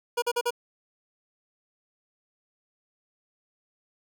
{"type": "tone bursts", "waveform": "25% pulse", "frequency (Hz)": 480.6, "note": "B4", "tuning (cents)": -47, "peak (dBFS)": -20, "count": 4, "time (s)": [0.17, 0.507], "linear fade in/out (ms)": 10, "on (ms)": 52, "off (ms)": 43, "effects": []}